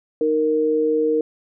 sine tone pair together, 309.5 / 465.1 Hz, D#4 / A#4, -9 / -4 cents, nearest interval perfect fifth, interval 705 cents, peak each -22 / -17 dBFS, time 0.21-1.21 s, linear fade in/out 2 ms, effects none

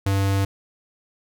square tone, 98 Hz, G2, in tune, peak -19 dBFS, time 0.06-0.45 s, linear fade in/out 5 ms, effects none

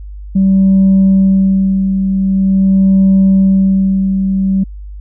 sine tone with tremolo, 192.3 Hz, G3, 33 cents flat, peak -3 dBFS, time 0.35-4.64 s, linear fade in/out 10 ms, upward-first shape sine, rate 0.45 Hz, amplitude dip 55%, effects tanh soft clip ceiling -3 dBFS + added 50 Hz sine -25 dBFS peak until 5 s

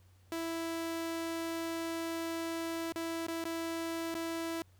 sawtooth tone with dropouts, 330.4 Hz, E4, 4 cents sharp, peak -31 dBFS, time 0.32-4.62 s, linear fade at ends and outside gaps 1 ms, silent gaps 2.922-2.959 / 3.267-3.283 / 3.44-3.453 / 4.142-4.15 s, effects added 92 Hz sine -60 dBFS peak until 4.79 s + pink hiss -70 dBFS RMS until 4.79 s

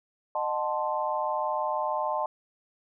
sine chord, D# diminished seventh, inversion none, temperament equal with one note detuned, 614 / 740 / 880 / 1046.5 Hz, D#5 / F#5 / A5 / C6, -23 / 0 / 0 / 0 cents, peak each -31 / -35 / -30 / -32 dBFS, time 0.35-2.26 s, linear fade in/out 2 ms, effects none

